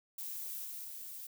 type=noise with level steps; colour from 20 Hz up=violet; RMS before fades=-42 / -44 / -46 dBFS; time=0.18-1.27 s; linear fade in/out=5 ms; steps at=0.65 / 0.84 s; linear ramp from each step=5 ms; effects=none